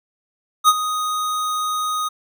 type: tone with ADSR envelope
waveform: square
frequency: 1246 Hz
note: D#6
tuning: 2 cents sharp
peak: -8 dBFS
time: 0.64-2.09 s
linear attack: 43 ms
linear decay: 44 ms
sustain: -13 dB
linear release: 15 ms
effects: none